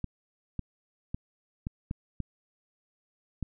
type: clicks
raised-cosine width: 5 ms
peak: -20 dBFS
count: 7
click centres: 0.043 / 0.593 / 1.145 / 1.669 / 1.911 / 2.203 / 3.427 s
effects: none